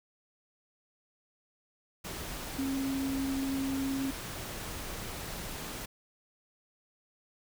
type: tone in noise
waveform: sine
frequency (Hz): 270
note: C#4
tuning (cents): -45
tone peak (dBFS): -30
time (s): 2.58-4.11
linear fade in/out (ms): 10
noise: pink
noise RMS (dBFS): -40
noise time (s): 2.04-5.86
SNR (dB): +7
effects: none